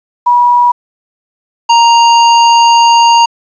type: tone pair in turn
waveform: sine / square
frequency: 969 / 933.8 Hz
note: B5 / A#5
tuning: -33 / +3 cents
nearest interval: minor second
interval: 64 cents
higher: first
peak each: -4 dBFS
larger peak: neither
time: 0.26-0.72 / 1.69-3.26 s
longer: second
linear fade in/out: 10 ms
effects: resampled to 16000 Hz + 7-bit